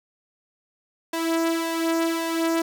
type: tone with flanger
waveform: sawtooth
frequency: 329.6 Hz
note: E4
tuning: in tune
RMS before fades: -24 dBFS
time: 1.13-2.62 s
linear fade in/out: 5 ms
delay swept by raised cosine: 1.9 to 3.2 ms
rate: 1.8 Hz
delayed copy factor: +0.6
effects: none